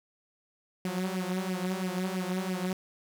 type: tone with flanger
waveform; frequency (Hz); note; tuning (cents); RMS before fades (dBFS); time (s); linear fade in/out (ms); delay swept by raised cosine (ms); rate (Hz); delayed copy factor
sawtooth; 185; F#3; 0; -32; 0.85-2.73; 2; 0.37 to 5.97; 3; +0.75
effects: none